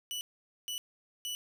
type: tone bursts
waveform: sawtooth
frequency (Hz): 2960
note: F#7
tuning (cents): 0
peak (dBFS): -32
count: 3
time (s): 0.11-1.35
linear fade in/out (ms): 0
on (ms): 100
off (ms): 470
effects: none